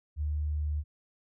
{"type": "tone", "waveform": "sine", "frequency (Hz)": 74.9, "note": "D2", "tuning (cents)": 35, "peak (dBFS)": -28, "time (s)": [0.16, 0.84], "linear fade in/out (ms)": 50, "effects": []}